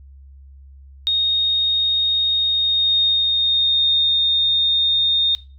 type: tone with pitch glide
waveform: sine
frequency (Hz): 3717 to 3670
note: A#7 to A#7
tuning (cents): -6 to -28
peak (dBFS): -14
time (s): 1.07-5.35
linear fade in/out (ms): 0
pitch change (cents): -22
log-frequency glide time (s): 2.31-4.19
effects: noise-tail reverb RT60 0.3 s tail -18 dB re dry + added 68 Hz sine -40 dBFS peak until 5.58 s